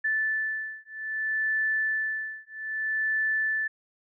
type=beating tone pair; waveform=sine; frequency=1753 / 1753.62 Hz; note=A6 / A6; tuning=-7 / -6 cents; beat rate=0.62 Hz; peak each=-29 dBFS; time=0.04-3.68 s; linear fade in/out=10 ms; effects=none